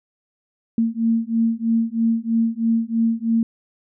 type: beating tone pair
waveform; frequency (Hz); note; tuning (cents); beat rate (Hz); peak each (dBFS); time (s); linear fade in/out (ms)
sine; 226.4 / 229.5; A3 / A#3; +50 / -27; 3.1; -20; 0.78-3.43; 2
effects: none